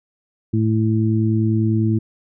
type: harmonic tone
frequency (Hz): 110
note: A2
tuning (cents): 0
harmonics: 1 / 2 / 3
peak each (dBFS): -17 / -20 / -22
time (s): 0.53-1.99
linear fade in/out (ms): 10
effects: none